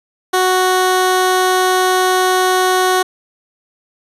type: tone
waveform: 15% pulse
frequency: 370 Hz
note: F#4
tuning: in tune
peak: -5 dBFS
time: 0.33-3.03 s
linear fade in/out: 10 ms
effects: resampled to 32000 Hz